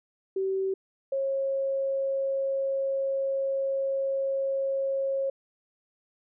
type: tone pair in turn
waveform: sine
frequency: 383.9 / 542.9 Hz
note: G4 / C#5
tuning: -36 / -36 cents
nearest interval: tritone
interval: 600 cents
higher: second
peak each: -25 dBFS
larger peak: neither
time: 0.36-0.74 / 1.12-5.3 s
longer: second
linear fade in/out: 5 ms
effects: none